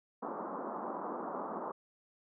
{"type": "band-pass noise", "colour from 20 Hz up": "white", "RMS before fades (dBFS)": -40, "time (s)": [0.22, 1.72], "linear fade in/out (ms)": 10, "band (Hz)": [190, 1200], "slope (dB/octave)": 48, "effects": []}